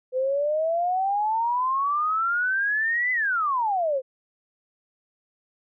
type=exponential two-way sweep; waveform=sine; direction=up then down; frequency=504 to 2029 to 504 Hz; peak=-21 dBFS; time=0.12-4.02 s; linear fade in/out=50 ms; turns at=3.12 s; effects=none